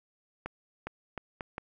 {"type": "accelerating click train", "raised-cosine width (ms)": 0.5, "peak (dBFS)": -21, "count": 5, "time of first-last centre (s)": [0.46, 1.581], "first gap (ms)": 410, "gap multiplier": 0.75, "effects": []}